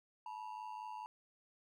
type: ring-modulated tone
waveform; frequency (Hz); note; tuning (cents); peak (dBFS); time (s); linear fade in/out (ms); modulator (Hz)
triangle; 920; A#5; -23; -39; 0.26-1.06; 0; 52.3
effects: none